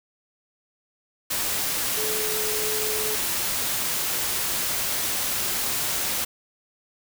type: tone in noise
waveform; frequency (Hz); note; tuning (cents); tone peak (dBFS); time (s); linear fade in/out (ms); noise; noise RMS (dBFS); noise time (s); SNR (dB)
sine; 430; A4; -40; -30; 1.97-3.16; 10; white; -26; 1.3-6.25; -7
effects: none